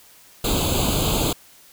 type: noise with comb filter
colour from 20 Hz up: pink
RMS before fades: -21 dBFS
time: 0.44-1.33 s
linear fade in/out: 5 ms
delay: 0.27 ms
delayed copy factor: +1
effects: white hiss -50 dBFS RMS until 1.72 s